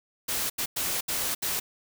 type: noise bursts at uneven times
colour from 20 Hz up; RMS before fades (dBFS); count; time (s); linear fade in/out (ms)
white; -29; 5; 0.28-0.5 / 0.58-0.66 / 0.76-1.01 / 1.08-1.35 / 1.42-1.6; 10
effects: none